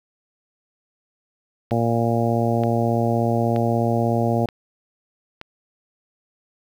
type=harmonic tone; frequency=116.54 Hz; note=A#2; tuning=in tune; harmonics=1 / 2 / 3 / 4 / 5 / 6 / 7; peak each=-22 / -23 / -27 / -27 / -26 / -26 / -30 dBFS; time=1.71-4.46 s; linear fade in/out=5 ms
type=click train; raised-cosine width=0.3 ms; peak=-18 dBFS; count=5; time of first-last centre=1.71-5.414 s; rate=1.08 Hz
effects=8-bit